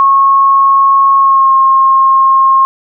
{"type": "tone with pitch glide", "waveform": "sine", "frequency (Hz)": [1093, 1071.7], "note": ["C#6", "C6"], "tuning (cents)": [-25, 41], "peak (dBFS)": -4, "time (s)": [0, 2.65], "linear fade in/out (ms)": 0, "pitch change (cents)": -34, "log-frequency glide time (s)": [1.17, 1.53], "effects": []}